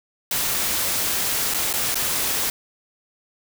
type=noise with dropouts; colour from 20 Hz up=white; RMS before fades=-23 dBFS; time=0.31-2.5 s; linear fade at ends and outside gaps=2 ms; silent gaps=1.539-1.544 / 1.729-1.737 / 1.945-1.955 s; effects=none